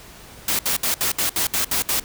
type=noise bursts; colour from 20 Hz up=white; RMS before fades=-21 dBFS; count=9; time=0.48-1.998 s; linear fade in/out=2 ms; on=110 ms; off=66 ms; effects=pink hiss -43 dBFS RMS until 2.04 s

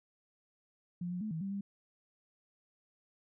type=tone with pitch steps; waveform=sine; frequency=175.8 / 179 / 215.3 / 160.7 / 195.6 / 199.2 Hz; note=F3 / F3 / A3 / E3 / G3 / G3; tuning=+12 / +43 / -37 / -44 / -4 / +28 cents; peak=-35 dBFS; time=1.01-1.61 s; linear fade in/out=5 ms; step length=100 ms; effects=none

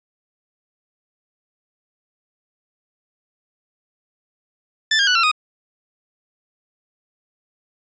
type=tone with pitch steps; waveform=20% pulse; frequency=1760 / 1613.9 / 1480 / 1357.1 / 1244.5 Hz; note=A6 / G6 / F#6 / E6 / D#6; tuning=0 / +50 / 0 / +50 / 0 cents; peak=-9 dBFS; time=4.91-5.315 s; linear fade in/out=5 ms; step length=81 ms; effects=resampled to 16000 Hz

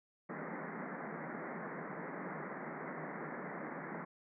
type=band-pass noise; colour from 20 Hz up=pink; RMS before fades=-44 dBFS; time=0.29-4.05 s; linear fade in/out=10 ms; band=150 to 2100 Hz; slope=96 dB/octave; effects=none

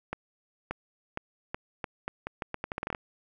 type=accelerating click train; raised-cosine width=0.5 ms; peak=-17 dBFS; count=17; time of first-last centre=0.13-2.948 s; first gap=580 ms; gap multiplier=0.8; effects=none

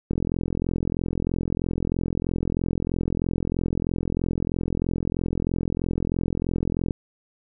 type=click train; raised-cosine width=3 ms; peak=-12 dBFS; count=294; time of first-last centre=0.11-6.908 s; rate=43.1 Hz; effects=none

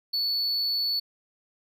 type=tone; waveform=triangle; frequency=4443 Hz; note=C#8; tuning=3 cents sharp; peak=-23 dBFS; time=0.13-1 s; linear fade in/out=10 ms; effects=none

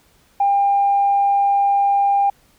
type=tone; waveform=sine; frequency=800 Hz; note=G5; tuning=35 cents sharp; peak=-12 dBFS; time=0.4-2.3 s; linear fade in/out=5 ms; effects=tanh soft clip ceiling -8 dBFS + pink hiss -56 dBFS RMS until 2.58 s

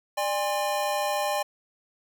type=tone cluster; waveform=square; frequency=594 / 813 / 1053 Hz; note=D5 / G#5 / C6; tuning=+20 / -37 / +11 cents; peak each=-29 / -29 / -34 dBFS; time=0.17-1.43 s; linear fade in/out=10 ms; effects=none

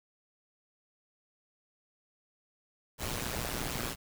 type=noise with amplitude modulation; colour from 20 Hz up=pink; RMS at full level=-32 dBFS; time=2.98-3.96 s; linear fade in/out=50 ms; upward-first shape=sine; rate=120 Hz; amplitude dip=85%; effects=none

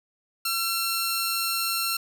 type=tone pair together; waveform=15% pulse; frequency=1353 / 4299 Hz; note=E6 / C8; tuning=+45 / +46 cents; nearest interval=octave + minor sixth; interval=2001 cents; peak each=-21 dBFS; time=0.45-1.97 s; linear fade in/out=5 ms; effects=none

